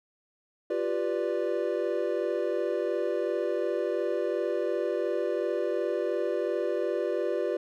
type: chord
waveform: triangle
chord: G dominant seventh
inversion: third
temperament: equal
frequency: 349.2 / 392 / 493.9 / 587.3 Hz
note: F4 / G4 / B4 / D5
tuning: 0 / 0 / 0 / 0 cents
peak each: -30 dBFS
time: 0.7-7.57 s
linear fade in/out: 5 ms
effects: none